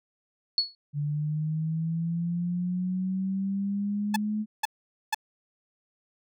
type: tone with exponential decay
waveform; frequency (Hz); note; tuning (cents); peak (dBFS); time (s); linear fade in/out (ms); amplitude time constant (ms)
sine; 4384; C#8; -20; -17; 0.58-0.75; 1; 35
type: linear sweep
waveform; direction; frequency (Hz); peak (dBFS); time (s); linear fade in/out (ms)
sine; up; 144.6 to 214.8; -26; 0.93-4.46; 50
type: tone bursts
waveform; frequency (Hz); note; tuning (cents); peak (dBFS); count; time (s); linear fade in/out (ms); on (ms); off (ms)
sawtooth; 865; A5; -30; -19; 3; 4.14-5.146; 5; 22; 470
effects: none